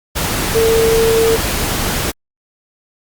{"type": "tone in noise", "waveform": "sine", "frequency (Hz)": 452, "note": "A4", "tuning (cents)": 47, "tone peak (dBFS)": -10, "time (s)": [0.54, 1.37], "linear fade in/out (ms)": 20, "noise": "pink", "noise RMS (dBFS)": -18, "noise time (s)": [0.15, 2.12], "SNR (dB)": 5, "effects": ["Opus 48 kbps"]}